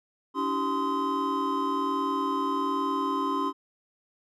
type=tone cluster; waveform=triangle; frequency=284.1 / 325.3 / 385.2 / 1035 / 1261 Hz; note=C#4 / E4 / G4 / C6 / D#6; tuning=+43 / -23 / -30 / -19 / +23 cents; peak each=-29 / -35 / -32 / -26 / -35 dBFS; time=0.34-3.53 s; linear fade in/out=50 ms; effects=none